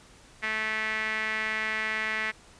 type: tone with band-pass filter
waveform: sawtooth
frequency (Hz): 217.8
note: A3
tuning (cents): -17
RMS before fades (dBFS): -30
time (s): 0.42-2.32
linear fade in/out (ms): 20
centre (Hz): 2000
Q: 4.6
effects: pink hiss -54 dBFS RMS until 2.59 s + resampled to 22050 Hz